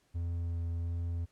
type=tone with vibrato; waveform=triangle; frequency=84.9 Hz; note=F2; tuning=48 cents flat; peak=-30 dBFS; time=0.14-1.26 s; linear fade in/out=20 ms; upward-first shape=sine; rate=1.4 Hz; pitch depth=10 cents each way; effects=pink hiss -72 dBFS RMS until 1.31 s + low-pass 11000 Hz 12 dB/octave